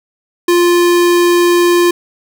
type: tone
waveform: square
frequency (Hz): 349.2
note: F4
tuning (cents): 0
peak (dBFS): -8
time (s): 0.48-1.91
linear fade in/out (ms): 5
effects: none